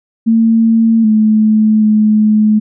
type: tone with pitch steps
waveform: sine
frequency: 226.2 / 216.1 / 213.9 Hz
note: A3 / A3 / A3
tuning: +48 / -31 / -49 cents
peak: -6 dBFS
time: 0.26-2.6 s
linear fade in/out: 20 ms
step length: 780 ms
effects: none